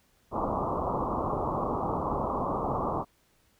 white low-pass noise, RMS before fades -30 dBFS, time 0.31-3.05 s, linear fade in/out 50 ms, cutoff 1200 Hz, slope 96 dB/octave, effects pink hiss -67 dBFS RMS until 3.59 s

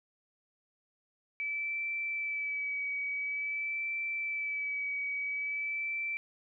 sine tone with vibrato, 2301 Hz, D7, 36 cents flat, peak -32 dBFS, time 1.4-6.17 s, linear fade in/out 0 ms, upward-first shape sine, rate 0.48 Hz, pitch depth 25 cents each way, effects none

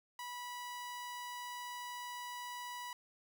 sawtooth tone, 979 Hz, B5, 15 cents flat, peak -39 dBFS, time 0.19-2.93 s, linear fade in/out 2 ms, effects none

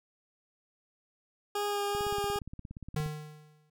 20% pulse tone with vibrato, 408.4 Hz, G#4, 29 cents flat, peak -25 dBFS, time 1.55-2.39 s, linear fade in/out 5 ms, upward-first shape sine, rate 2.5 Hz, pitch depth 12 cents each way
click train, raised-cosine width 5 ms, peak -30 dBFS, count 20, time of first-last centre 1.95-3.061 s, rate 17.1 Hz
square tone with exponential decay, 151.9 Hz, D#3, 41 cents flat, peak -29 dBFS, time 2.96-3.7 s, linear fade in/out 5 ms, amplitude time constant 160 ms
effects none

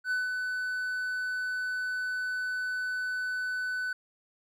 triangle tone with ADSR envelope, 1500 Hz, F#6, 23 cents sharp, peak -24 dBFS, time 0.04-3.93 s, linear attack 71 ms, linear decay 170 ms, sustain -4 dB, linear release 4 ms, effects none

